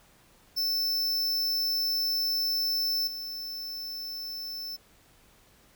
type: tone with level steps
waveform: square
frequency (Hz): 5300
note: E8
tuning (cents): +9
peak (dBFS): -26 / -35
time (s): 0.56-4.77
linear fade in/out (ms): 20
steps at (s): 3.07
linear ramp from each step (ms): 5
effects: pink hiss -60 dBFS RMS until 5.75 s